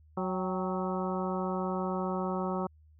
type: harmonic tone with a mistuned harmonic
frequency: 185 Hz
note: F#3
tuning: in tune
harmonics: 1 / 2 / 3 / 4 / 5 / 6 / 7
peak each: -33 / -36 / -38 / -39 / -40 / -41 / -41 dBFS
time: 0.17-2.67 s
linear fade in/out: 5 ms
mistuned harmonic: 4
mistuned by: +61 cents
effects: added 77 Hz sine -56 dBFS peak until 2.99 s